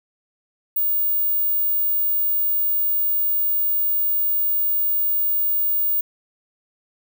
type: tone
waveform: sine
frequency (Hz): 15510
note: B9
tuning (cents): -33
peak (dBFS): -17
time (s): 0.76-6.01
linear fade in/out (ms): 5
effects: none